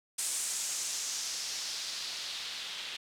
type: noise with low-pass filter sweep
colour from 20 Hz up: blue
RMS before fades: -37 dBFS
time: 0.18-2.97 s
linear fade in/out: 10 ms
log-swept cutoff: 8500 to 3300 Hz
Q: 2
effects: none